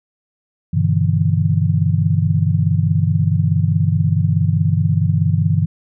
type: chord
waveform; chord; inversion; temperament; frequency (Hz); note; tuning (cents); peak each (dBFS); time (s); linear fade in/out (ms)
sine; E minor seventh; first; just; 98.89 / 123.61 / 148.33 / 164.81; G2 / B2 / D3 / E3; +16 / +2 / +18 / 0; -17 / -21 / -18 / -18; 0.73-5.66; 10
effects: none